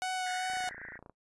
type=tone with vibrato; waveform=sawtooth; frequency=740 Hz; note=F#5; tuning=in tune; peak=-28 dBFS; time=0.02-0.69 s; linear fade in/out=0 ms; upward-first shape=sine; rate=2.6 Hz; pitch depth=14 cents each way
type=band-pass noise; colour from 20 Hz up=pink; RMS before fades=-47 dBFS; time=0.26-0.98 s; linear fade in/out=5 ms; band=1500 to 2000 Hz; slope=96 dB/octave
type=click train; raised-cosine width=1 ms; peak=-36 dBFS; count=18; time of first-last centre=0.5-1.096 s; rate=28.5 Hz
effects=noise-tail reverb RT60 0.1 s tail -21 dB re dry + resampled to 24000 Hz